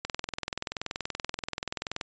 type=click train; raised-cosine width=0.2 ms; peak=-14 dBFS; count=42; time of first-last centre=0.05-2.012 s; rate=20.9 Hz; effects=resampled to 16000 Hz